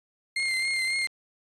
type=tone with vibrato; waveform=35% pulse; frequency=2109 Hz; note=C7; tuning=13 cents sharp; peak=-23 dBFS; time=0.36-1.07 s; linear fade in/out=5 ms; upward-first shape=triangle; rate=3.7 Hz; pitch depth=39 cents each way
type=click train; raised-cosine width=0.2 ms; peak=-29 dBFS; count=25; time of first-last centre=0.4-1.072 s; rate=35.7 Hz
effects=resampled to 22050 Hz